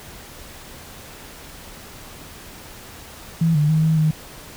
sine tone with pitch steps, 164.5 / 149.1 / 157.2 / 159.3 / 155.6 Hz, E3 / D3 / D#3 / D#3 / D#3, -3 / +27 / +18 / +41 / 0 cents, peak -14 dBFS, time 3.41-4.11 s, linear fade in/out 5 ms, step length 140 ms, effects pink hiss -40 dBFS RMS until 4.56 s

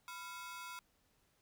sawtooth ring-modulated tone, 1189 Hz, D6, 21 cents sharp, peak -39 dBFS, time 0.08-0.79 s, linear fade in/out 0 ms, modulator 195 Hz, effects pink hiss -75 dBFS RMS until 1.41 s

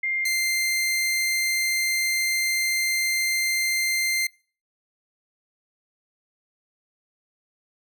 sine / sawtooth tone pair in turn, 2108 / 2091 Hz, C7 / C7, +12 / -2 cents, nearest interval unison, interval 14 cents, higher first, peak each -23 / -18 dBFS, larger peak second, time 0.03-0.25 / 0.25-4.27 s, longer second, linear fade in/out 5 ms, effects noise-tail reverb RT60 0.4 s tail -25 dB re dry

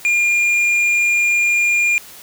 sine tone with hard clipping, 2409 Hz, D7, 43 cents sharp, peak -14 dBFS, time 0.05-1.98 s, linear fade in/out 0 ms, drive 5 dB, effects white hiss -39 dBFS RMS until 2.22 s

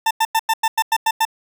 40% pulse tone bursts, 893 Hz, A5, 25 cents sharp, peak -13 dBFS, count 9, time 0.06-1.252 s, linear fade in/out 5 ms, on 48 ms, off 95 ms, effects none

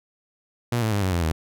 sawtooth tone with pitch steps, 119.5 / 110.22 / 101.65 / 93.76 / 86.47 / 79.76 Hz, A#2 / A2 / G#2 / F#2 / F2 / D#2, +43 / +3 / -37 / +23 / -17 / +43 cents, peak -17 dBFS, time 0.72-1.32 s, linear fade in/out 5 ms, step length 100 ms, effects none

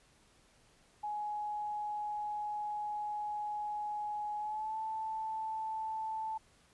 sine tone with pitch glide, 838 to 878.6 Hz, G#5 to A5, +15 to -3 cents, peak -35 dBFS, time 1.03-6.38 s, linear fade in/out 10 ms, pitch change +82 cents, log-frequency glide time 4.38-4.77 s, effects pink hiss -66 dBFS RMS until 6.73 s + resampled to 24000 Hz

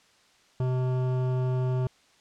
sine tone with hard clipping, 127.7 Hz, C3, 42 cents flat, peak -26 dBFS, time 0.6-1.87 s, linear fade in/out 2 ms, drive 14 dB, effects white hiss -61 dBFS RMS until 2.2 s + low-pass 6000 Hz 12 dB/octave

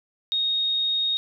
sine tone, 3729 Hz, A#7, in tune, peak -21 dBFS, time 0.32-1.17 s, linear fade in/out 0 ms, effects none

